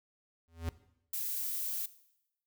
square tone with exponential growth, 82.8 Hz, E2, 8 cents sharp, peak -31 dBFS, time 0.48-0.69 s, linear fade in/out 0 ms, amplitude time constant 44 ms
violet noise, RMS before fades -36 dBFS, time 1.13-1.86 s, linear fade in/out 5 ms
effects noise-tail reverb RT60 0.8 s tail -17 dB re dry

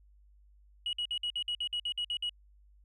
sine tone bursts, 2911 Hz, F#7, 29 cents flat, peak -29 dBFS, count 12, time 0.86-2.294 s, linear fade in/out 2 ms, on 70 ms, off 54 ms, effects tanh soft clip ceiling -28 dBFS + added 50 Hz sine -58 dBFS peak until 2.84 s

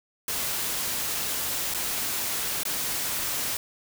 white noise with dropouts, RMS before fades -29 dBFS, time 0.28-3.57 s, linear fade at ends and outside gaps 2 ms, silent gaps 1.74-1.745 / 2.634-2.652 s, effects none

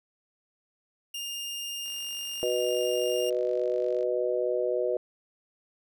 sawtooth tone, 2814 Hz, F7, 12 cents sharp, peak -30 dBFS, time 1.14-3.3 s, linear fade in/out 5 ms
click train, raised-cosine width 0.2 ms, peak -35 dBFS, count 106, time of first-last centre 1.86-4.029 s, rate 48.4 Hz
sine chord, B major, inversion second, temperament just, 370.4 / 493.9 / 617.4 Hz, F#4 / B4 / D#5, +2 / 0 / -14 cents, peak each -30 / -28 / -30 dBFS, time 2.43-4.97 s, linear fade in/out 0 ms
effects none

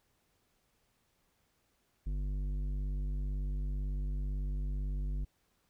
sine tone with tanh clipping, 49 Hz, G1, in tune, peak -34 dBFS, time 2.06-5.25 s, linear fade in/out 10 ms, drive 11 dB, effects pink hiss -75 dBFS RMS until 5.69 s

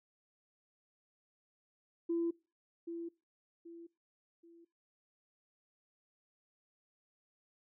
sine tone with echo, 337 Hz, E4, 38 cents sharp, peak -30 dBFS, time 2.09-2.31 s, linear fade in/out 10 ms, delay 780 ms, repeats 3, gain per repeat -9 dB, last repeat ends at 4.65 s, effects noise-tail reverb RT60 0.3 s tail -24 dB re dry + tanh soft clip ceiling -26 dBFS

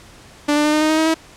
sawtooth tone with pitch steps, 293.7 / 297.6 / 301.6 / 305.6 / 309.7 / 313.9 / 318.1 / 322.3 Hz, D4 / D4 / D4 / D#4 / D#4 / D#4 / D#4 / E4, 0 / +23 / +46 / -31 / -8 / +15 / +38 / -39 cents, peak -10 dBFS, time 0.48-1.144 s, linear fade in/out 10 ms, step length 83 ms, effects pink hiss -44 dBFS RMS until 1.36 s + low-pass 9000 Hz 12 dB/octave

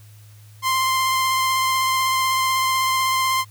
sawtooth tone with vibrato, 1046.5 Hz, C6, in tune, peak -14 dBFS, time 0.62-3.45 s, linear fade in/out 50 ms, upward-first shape sine, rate 16 Hz, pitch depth 12 cents each way, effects added 105 Hz sine -43 dBFS peak until 3.5 s + white hiss -54 dBFS RMS until 3.5 s

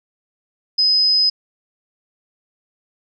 sine tone, 5040 Hz, D#8, 21 cents sharp, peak -12 dBFS, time 0.78-1.3 s, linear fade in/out 10 ms, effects none

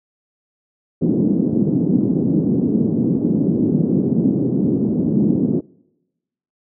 pink band-pass noise, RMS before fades -17 dBFS, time 1.01-5.61 s, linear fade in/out 10 ms, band 170 to 320 Hz, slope 24 dB/octave, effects noise-tail reverb RT60 1.0 s tail -26 dB re dry

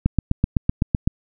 click train, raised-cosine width 5 ms, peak -4 dBFS, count 9, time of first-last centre 0.06-1.075 s, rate 7.88 Hz, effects none

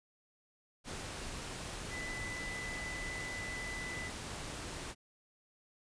sine tone in noise, 1998 Hz, B6, 20 cents sharp, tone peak -41 dBFS, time 1.89-4.11 s, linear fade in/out 50 ms, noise pink, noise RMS -43 dBFS, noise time 0.84-4.95 s, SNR -1 dB, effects resampled to 22050 Hz

